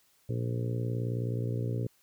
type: harmonic tone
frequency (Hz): 59.1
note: A#1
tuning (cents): +24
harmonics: 2 / 3 / 4 / 5 / 6 / 7 / 8 / 9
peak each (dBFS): -30 / -41 / -43 / -42 / -46 / -41 / -44 / -47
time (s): 0.29-1.87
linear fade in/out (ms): 5
effects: white hiss -67 dBFS RMS until 2.02 s